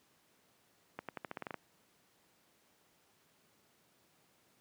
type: accelerating click train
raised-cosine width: 0.5 ms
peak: -25 dBFS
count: 10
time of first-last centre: 0.99-1.543 s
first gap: 97 ms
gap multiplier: 0.88
effects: pink hiss -70 dBFS RMS until 4.6 s + high-pass 150 Hz 12 dB/octave